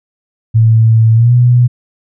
sine tone with pitch glide, 112.3 to 122.46 Hz, A2 to B2, +36 to -14 cents, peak -4 dBFS, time 0.54-1.68 s, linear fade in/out 20 ms, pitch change +150 cents, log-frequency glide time 1.14-1.33 s, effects none

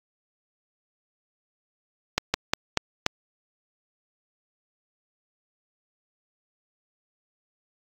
slowing click train, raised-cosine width 0.2 ms, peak -3 dBFS, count 5, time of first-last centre 2.18-3.064 s, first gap 160 ms, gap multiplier 1.22, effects AAC 64 kbps

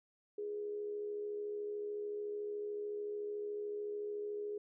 sine tone with amplitude modulation, 415.3 Hz, G#4, in tune, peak -36 dBFS, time 0.38-4.58 s, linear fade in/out 5 ms, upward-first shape sine, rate 73.7 Hz, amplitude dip 40%, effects none

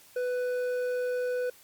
triangle tone with hard clipping, 496.9 Hz, B4, 11 cents sharp, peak -29 dBFS, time 0.16-1.5 s, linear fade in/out 5 ms, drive 10 dB, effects white hiss -56 dBFS RMS until 1.63 s + Opus 48 kbps

